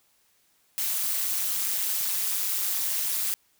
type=noise with amplitude modulation; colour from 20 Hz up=blue; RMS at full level=-24 dBFS; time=0.78-3.34 s; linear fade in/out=0 ms; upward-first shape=sine; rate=199 Hz; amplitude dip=80%; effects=white hiss -66 dBFS RMS until 3.59 s